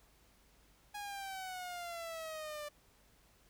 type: exponential sweep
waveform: sawtooth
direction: down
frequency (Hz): 830.6 to 587.3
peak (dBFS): -38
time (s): 0.94-2.69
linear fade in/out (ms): 10
effects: added 50 Hz sine -70 dBFS peak until 3.49 s + pink hiss -68 dBFS RMS until 3.49 s